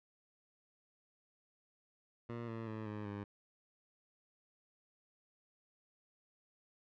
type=tone with pitch steps; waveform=15% pulse; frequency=117.8 / 113.59 / 109.53 / 105.62 / 101.84 Hz; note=A#2 / A#2 / A2 / G#2 / G#2; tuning=+19 / -44 / -7 / +30 / -33 cents; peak=-35 dBFS; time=2.29-3.24 s; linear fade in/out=5 ms; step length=190 ms; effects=low-pass 2000 Hz 12 dB/octave